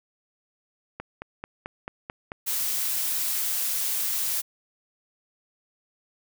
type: click train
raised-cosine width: 0.5 ms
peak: -19 dBFS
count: 7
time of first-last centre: 1-2.319 s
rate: 4.55 Hz
type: noise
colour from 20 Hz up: blue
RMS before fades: -27 dBFS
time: 2.46-4.42 s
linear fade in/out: 20 ms
effects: none